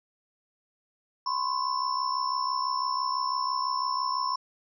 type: tone cluster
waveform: sine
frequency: 1011 / 1077 / 5370 Hz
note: B5 / C6 / E8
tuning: +40 / +50 / +31 cents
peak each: -29 / -30 / -34 dBFS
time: 1.26-4.36 s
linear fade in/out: 5 ms
effects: none